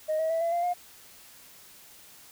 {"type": "tone with pitch steps", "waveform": "sine", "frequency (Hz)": [622.3, 639.1, 656.3, 673.9, 692.1, 710.7], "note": ["D#5", "D#5", "E5", "E5", "F5", "F5"], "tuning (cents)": [0, 46, -8, 38, -16, 30], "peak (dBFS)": -23, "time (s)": [0.08, 0.74], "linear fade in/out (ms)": 20, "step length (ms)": 110, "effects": ["tanh soft clip ceiling -22 dBFS", "white hiss -52 dBFS RMS until 2.31 s"]}